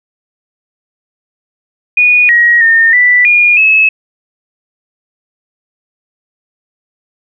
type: tone with pitch steps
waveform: sine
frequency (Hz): 2460 / 1896 / 1824 / 1974 / 2430 / 2588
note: D#7 / A#6 / A#6 / B6 / D#7 / E7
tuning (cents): -20 / +29 / -38 / -1 / -42 / -32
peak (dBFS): -4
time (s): 1.97-3.89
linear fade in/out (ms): 5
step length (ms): 320
effects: none